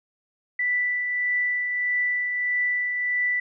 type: tone with tremolo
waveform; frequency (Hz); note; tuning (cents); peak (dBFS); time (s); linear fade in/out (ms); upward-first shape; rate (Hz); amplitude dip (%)
sine; 1975.5; B6; 0; -20; 0.59-3.4; 5; triangle; 1.6; 40
effects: none